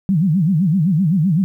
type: tone with vibrato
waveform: sine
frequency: 172.6 Hz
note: F3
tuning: 20 cents flat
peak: -12 dBFS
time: 0.09-1.44 s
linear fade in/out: 0 ms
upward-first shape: sine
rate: 7.8 Hz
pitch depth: 260 cents each way
effects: 9-bit